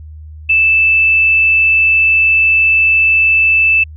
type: tone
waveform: sine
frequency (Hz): 2637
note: E7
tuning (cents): 0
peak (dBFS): -7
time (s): 0.49-3.84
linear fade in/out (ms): 10
effects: added 77 Hz sine -29 dBFS peak until 3.96 s